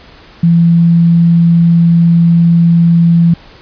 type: tone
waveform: sine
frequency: 168.8 Hz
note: E3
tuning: 41 cents sharp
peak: -4 dBFS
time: 0.43-3.34 s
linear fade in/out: 5 ms
effects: pink hiss -38 dBFS RMS until 3.61 s + resampled to 11025 Hz